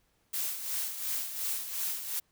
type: noise with tremolo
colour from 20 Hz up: blue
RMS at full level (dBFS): -32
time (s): 0.33-2.2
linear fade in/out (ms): 10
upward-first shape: sine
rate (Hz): 2.8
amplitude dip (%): 60
effects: pink hiss -72 dBFS RMS until 2.31 s